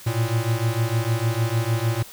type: beating tone pair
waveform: square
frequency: 111.2 / 117.8 Hz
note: A2 / A#2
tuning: +19 / +19 cents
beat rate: 6.6 Hz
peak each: -24 dBFS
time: 0.06-2.03 s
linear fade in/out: 10 ms
effects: white hiss -43 dBFS RMS until 2.12 s